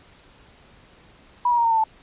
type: tone with pitch steps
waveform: sine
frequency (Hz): 976 / 955.9 / 936.2 / 917 / 898.1 / 879.6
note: B5 / A#5 / A#5 / A#5 / A5 / A5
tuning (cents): -21 / +43 / +7 / -29 / +35 / -1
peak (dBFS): -16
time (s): 1.45-1.84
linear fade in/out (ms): 5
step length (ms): 65
effects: pink hiss -52 dBFS RMS until 2.02 s + resampled to 8000 Hz